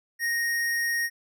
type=tone; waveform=square; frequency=1864.7 Hz; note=A#6; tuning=in tune; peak=-25 dBFS; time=0.19-1.1 s; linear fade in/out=50 ms; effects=none